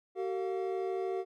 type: tone cluster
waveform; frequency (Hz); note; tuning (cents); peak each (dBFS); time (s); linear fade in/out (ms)
triangle; 380.3 / 453.4 / 707; F#4 / A#4 / F5; +48 / -48 / +21; -31 / -37 / -38; 0.15-1.25; 50
effects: none